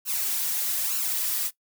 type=noise with flanger; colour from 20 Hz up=blue; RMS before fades=-27 dBFS; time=0.05-1.51 s; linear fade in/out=50 ms; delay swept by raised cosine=0.71 to 4.21 ms; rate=1.1 Hz; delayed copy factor=+0.8; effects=noise-tail reverb RT60 0.1 s tail -18 dB re dry